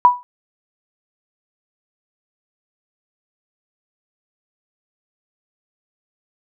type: tone with exponential decay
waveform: sine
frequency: 982 Hz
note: B5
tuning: 10 cents flat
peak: -3 dBFS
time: 0.05-0.23 s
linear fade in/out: 0 ms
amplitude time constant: 39 ms
effects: none